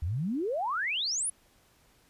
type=exponential sweep; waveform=sine; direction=up; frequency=73.42 to 11000 Hz; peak=-28 dBFS; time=0.02-1.3 s; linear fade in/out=5 ms; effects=pink hiss -64 dBFS RMS until 2.09 s + resampled to 32000 Hz